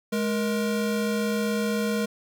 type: tone pair together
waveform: square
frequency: 210.2 / 471.9 Hz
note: G#3 / A#4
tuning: +21 / +21 cents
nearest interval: octave + major second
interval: 1400 cents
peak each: -26 / -29 dBFS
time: 0.12-2.06 s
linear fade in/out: 10 ms
effects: none